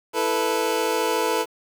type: chord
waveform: 25% pulse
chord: E suspended fourth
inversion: none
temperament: equal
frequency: 329.6 / 440 / 493.9 Hz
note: E4 / A4 / B4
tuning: 0 / 0 / 0 cents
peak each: -25 / -20 / -21 dBFS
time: 0.13-1.46 s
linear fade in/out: 50 ms
effects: 8-bit